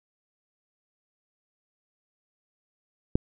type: click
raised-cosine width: 3 ms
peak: -8 dBFS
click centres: 3.155 s
effects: none